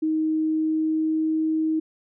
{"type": "tone with pitch glide", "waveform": "sine", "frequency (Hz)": [314.1, 316.1], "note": ["D#4", "D#4"], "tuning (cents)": [16, 27], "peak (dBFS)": -20, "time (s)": [0.02, 1.8], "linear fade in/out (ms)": 10, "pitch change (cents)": 11, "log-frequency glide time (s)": [0.42, 1.42], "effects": []}